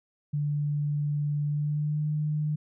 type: tone with pitch glide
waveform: sine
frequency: 146.83 to 151.22 Hz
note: D3 to D#3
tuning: 0 to -49 cents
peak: -25 dBFS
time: 0.33-2.56 s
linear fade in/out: 10 ms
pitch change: +51 cents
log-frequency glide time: 1.46-2.05 s
effects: none